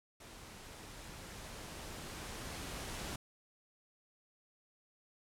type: noise with level ramp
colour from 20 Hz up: pink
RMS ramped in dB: -53 to -42 dBFS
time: 0.2-3.16 s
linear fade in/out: 5 ms
effects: low-pass 11000 Hz 12 dB/octave